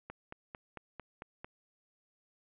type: click train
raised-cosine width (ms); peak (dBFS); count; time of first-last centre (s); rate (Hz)
0.5; -28; 7; 0.1-1.445; 4.46
effects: resampled to 8000 Hz + 11-bit